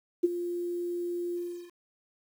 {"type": "tone with ADSR envelope", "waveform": "sine", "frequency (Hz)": 349.2, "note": "F4", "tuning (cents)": 0, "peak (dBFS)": -17, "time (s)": [0.23, 1.72], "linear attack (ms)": 14, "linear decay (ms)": 24, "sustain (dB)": -13, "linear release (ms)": 360, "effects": ["9-bit"]}